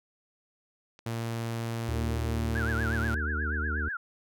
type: clicks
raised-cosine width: 0.2 ms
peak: -33 dBFS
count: 2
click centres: 0.991 / 1.226 s
type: tone with pitch glide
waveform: sawtooth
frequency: 115.2 to 113.35 Hz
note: A#2 to A#2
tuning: -20 to -48 cents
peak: -27 dBFS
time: 1.06-3.15 s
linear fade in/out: 5 ms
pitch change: -28 cents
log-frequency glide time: 2.16-2.75 s
type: harmonic tone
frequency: 75.7 Hz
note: D#2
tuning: 47 cents flat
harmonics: 1 / 3 / 4 / 5 / 6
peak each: -30 / -40 / -42 / -44 / -46 dBFS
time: 1.88-3.89 s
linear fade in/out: 10 ms
type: tone with vibrato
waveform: sine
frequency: 1524 Hz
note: G6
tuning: 49 cents flat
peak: -31 dBFS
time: 2.55-3.97 s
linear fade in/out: 5 ms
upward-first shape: triangle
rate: 8.3 Hz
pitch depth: 210 cents each way
effects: none